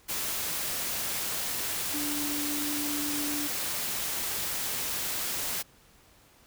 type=tone in noise; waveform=sine; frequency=293.7 Hz; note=D4; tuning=in tune; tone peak=-33 dBFS; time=1.93-3.48 s; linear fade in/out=20 ms; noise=white; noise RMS=-32 dBFS; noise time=0.08-5.63 s; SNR=-4 dB; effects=pink hiss -59 dBFS RMS until 6.46 s